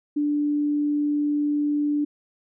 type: tone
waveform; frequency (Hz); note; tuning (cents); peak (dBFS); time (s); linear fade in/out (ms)
sine; 293.7; D4; 0; -20; 0.16-2.05; 10
effects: none